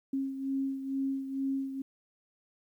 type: beating tone pair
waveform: sine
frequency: 270 / 272.2 Hz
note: C#4 / C#4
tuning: -45 / -31 cents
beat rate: 2.2 Hz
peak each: -31 / -38 dBFS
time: 0.13-1.82 s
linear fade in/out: 5 ms
effects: 11-bit